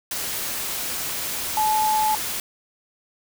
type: tone in noise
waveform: sine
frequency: 861 Hz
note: A5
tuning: 38 cents flat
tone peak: -18 dBFS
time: 1.57-2.15 s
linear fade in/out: 2 ms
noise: white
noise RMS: -28 dBFS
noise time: 0.11-2.4 s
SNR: +7 dB
effects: none